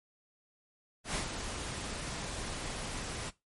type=noise with ADSR envelope; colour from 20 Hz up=pink; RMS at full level=-32 dBFS; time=1.04-3.31 s; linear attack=110 ms; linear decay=100 ms; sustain=-7 dB; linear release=25 ms; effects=noise-tail reverb RT60 0.2 s tail -18 dB re dry + MP3 48 kbps